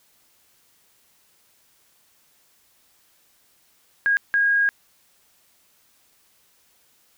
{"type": "tone bursts at uneven times", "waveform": "sine", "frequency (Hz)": 1634, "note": "G#6", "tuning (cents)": -29, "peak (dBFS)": -16, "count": 2, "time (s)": [[4.06, 4.17], [4.34, 4.69]], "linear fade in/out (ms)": 0, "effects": ["white hiss -61 dBFS RMS until 7.17 s"]}